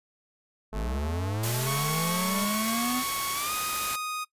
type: linear sweep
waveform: square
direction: up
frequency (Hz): 46.25 to 257.3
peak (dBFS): -29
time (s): 0.72-3.04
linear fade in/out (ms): 50
type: click train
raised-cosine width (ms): 1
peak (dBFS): -28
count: 374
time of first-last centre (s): 0.73-2.449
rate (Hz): 217
type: noise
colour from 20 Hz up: white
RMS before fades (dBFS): -32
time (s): 1.43-3.96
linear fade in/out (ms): 5
type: tone with pitch glide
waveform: sawtooth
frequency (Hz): 1108 to 1243.7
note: C#6 to D#6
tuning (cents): -1 to -1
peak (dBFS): -27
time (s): 1.66-4.25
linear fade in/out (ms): 20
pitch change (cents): +200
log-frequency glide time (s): 3.33-3.53
effects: noise-tail reverb RT60 0.1 s tail -21 dB re dry + resampled to 32000 Hz